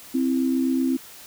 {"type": "tone pair together", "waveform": "sine", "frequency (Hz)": [261.6, 329.6], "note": ["C4", "E4"], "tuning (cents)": [0, 0], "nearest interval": "major third", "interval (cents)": 400, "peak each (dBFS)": [-20, -26], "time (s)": [0.14, 0.97], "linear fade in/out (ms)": 10, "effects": ["white hiss -44 dBFS RMS until 1.26 s"]}